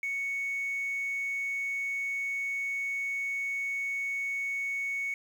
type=tone; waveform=sine; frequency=2220 Hz; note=C#7; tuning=2 cents sharp; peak=-28 dBFS; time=0.03-5.14 s; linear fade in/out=2 ms; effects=tanh soft clip ceiling -28 dBFS + 9-bit